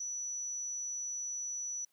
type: tone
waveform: sine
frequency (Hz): 5920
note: F#8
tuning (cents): 0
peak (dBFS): -36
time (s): 0-1.85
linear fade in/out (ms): 5
effects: white hiss -75 dBFS RMS until 1.92 s + high-pass 150 Hz 12 dB/octave